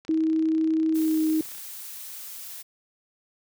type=click train; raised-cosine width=0.2 ms; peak=-30 dBFS; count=50; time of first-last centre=0.05-1.581 s; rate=32 Hz
type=tone with pitch glide; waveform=sine; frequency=318.6 to 314.4 Hz; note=D#4 to D#4; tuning=+41 to +18 cents; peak=-20 dBFS; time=0.09-1.41 s; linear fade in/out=2 ms; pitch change=-23 cents; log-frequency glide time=0.9-1.21 s
type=noise; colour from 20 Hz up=blue; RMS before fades=-39 dBFS; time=0.94-2.63 s; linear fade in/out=20 ms
effects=none